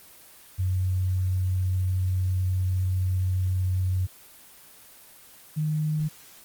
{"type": "tone pair in turn", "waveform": "sine", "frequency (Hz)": [92.5, 153.65], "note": ["F#2", "D#3"], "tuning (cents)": [0, -21], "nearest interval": "major sixth", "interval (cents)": 879, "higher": "second", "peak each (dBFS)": [-22, -23], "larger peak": "first", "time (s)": [[0.58, 4.07], [5.56, 6.09]], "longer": "first", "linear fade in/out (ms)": 20, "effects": ["white hiss -50 dBFS RMS until 6.44 s", "Opus 24 kbps"]}